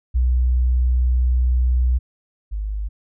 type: tone pair in turn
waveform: sine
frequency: 62.1 / 51.62 Hz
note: B1 / G#1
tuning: +10 / -10 cents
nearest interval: minor third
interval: 320 cents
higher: first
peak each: -14 / -22 dBFS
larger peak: first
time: 0.14-1.99 / 2.51-2.89 s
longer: first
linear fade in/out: 20 ms
effects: none